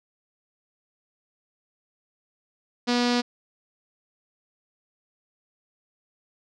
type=tone with low-pass filter; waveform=sawtooth; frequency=242.9 Hz; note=B3; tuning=29 cents flat; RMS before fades=-23 dBFS; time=2.87-3.22 s; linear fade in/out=20 ms; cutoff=4800 Hz; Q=2.9; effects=none